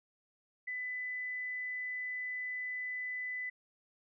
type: tone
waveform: sine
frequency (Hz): 2000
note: B6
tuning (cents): +21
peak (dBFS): -36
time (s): 0.67-3.5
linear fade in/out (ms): 10
effects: none